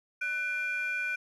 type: ring-modulated tone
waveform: triangle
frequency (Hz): 1942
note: B6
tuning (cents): -30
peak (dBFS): -23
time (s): 0.21-1.16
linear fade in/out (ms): 10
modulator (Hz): 448
effects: tanh soft clip ceiling -25 dBFS